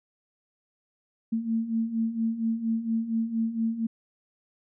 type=beating tone pair; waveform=sine; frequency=223.2 / 227.5 Hz; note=A3 / A#3; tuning=+25 / -42 cents; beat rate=4.3 Hz; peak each=-31 / -26 dBFS; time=1.32-3.87 s; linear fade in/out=10 ms; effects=none